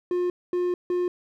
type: tone bursts at uneven times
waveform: triangle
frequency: 356.6 Hz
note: F4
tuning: 36 cents sharp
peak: -20 dBFS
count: 3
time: 0.11-0.3 / 0.53-0.74 / 0.9-1.08 s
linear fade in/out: 2 ms
effects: none